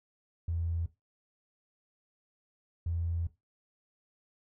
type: tone pair in turn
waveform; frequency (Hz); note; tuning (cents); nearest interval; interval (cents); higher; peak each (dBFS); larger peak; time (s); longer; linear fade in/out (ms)
triangle; 83.8 / 84.33; E2 / E2; +29 / +40; unison; 11; second; -26; neither; 0.48-0.86 / 2.86-3.27; second; 5
effects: noise-tail reverb RT60 0.2 s tail -18 dB re dry + tanh soft clip ceiling -27 dBFS